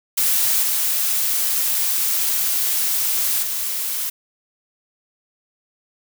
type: noise with level steps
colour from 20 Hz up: blue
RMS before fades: -18 / -20 / -24 dBFS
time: 0.17-4.1 s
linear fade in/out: 10 ms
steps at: 0.62 / 3.42 s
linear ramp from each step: 10 ms
effects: none